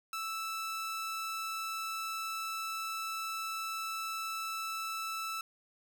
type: tone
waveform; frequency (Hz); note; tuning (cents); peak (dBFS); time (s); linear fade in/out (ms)
sawtooth; 1318.5; E6; 0; -32; 0.13-5.41; 2
effects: none